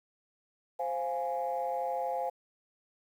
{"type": "chord", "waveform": "sine", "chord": "F minor", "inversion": "second", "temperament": "equal", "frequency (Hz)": [523.3, 698.5, 830.6], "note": ["C5", "F5", "Ab5"], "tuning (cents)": [0, 0, 0], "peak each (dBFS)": -34, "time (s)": [0.79, 2.3], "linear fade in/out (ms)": 10, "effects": ["tanh soft clip ceiling -23 dBFS", "10-bit"]}